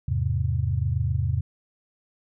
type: chord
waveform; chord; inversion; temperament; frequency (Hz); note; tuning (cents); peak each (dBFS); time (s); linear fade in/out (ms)
sine; E augmented; none; equal; 82.41 / 103.83 / 130.81; E2 / G#2 / B#2; 0 / 0 / 0; -26; 0.08-1.41; 5
effects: none